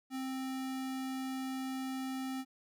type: tone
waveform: square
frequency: 262.8 Hz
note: C4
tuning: 8 cents sharp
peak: -37 dBFS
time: 0.1-2.45 s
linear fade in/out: 50 ms
effects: none